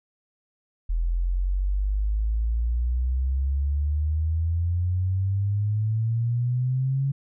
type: exponential sweep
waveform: sine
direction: up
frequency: 41.03 to 138.8 Hz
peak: -21 dBFS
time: 0.89-7.12 s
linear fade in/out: 10 ms
effects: none